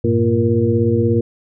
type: tone cluster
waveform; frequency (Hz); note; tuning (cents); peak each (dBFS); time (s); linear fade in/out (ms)
sine; 99 / 115.7 / 232.1 / 346.2 / 469.2; G2 / A#2 / A#3 / F4 / A#4; +18 / -13 / -7 / -15 / +11; -19; 0.04-1.21; 5
effects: none